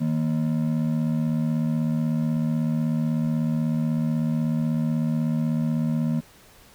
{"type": "ring-modulated tone", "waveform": "triangle", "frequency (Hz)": 196, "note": "G3", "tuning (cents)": 0, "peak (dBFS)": -16, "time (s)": [0, 6.21], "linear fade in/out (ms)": 20, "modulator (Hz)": 38.1, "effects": ["pink hiss -52 dBFS RMS until 6.74 s"]}